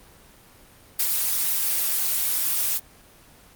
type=noise with ADSR envelope; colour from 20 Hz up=blue; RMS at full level=-20 dBFS; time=0.99-2.8 s; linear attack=11 ms; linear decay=55 ms; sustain=-3 dB; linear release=43 ms; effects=pink hiss -51 dBFS RMS until 3.55 s + Opus 24 kbps